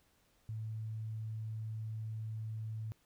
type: tone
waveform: sine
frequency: 110 Hz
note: A2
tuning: in tune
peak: -38 dBFS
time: 0.49-2.92 s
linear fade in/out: 0 ms
effects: pink hiss -72 dBFS RMS until 3.05 s